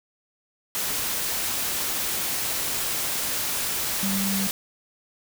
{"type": "tone in noise", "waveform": "sine", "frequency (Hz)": 195.4, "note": "G3", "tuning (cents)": -5, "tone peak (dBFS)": -25, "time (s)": [4.03, 4.47], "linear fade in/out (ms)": 0, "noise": "white", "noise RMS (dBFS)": -27, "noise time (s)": [0.75, 4.51], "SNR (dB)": -1, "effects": []}